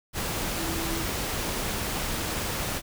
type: tone in noise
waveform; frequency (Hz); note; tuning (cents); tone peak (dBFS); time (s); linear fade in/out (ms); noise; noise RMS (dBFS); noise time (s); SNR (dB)
sine; 329.6; E4; 0; -33; 0.55-1.06; 50; pink; -30; 0.13-2.82; -6
effects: none